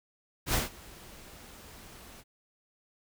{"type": "noise with ADSR envelope", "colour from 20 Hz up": "pink", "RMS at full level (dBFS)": -26, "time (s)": [0.46, 2.24], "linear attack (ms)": 80, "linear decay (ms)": 150, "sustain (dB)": -24, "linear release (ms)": 46, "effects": []}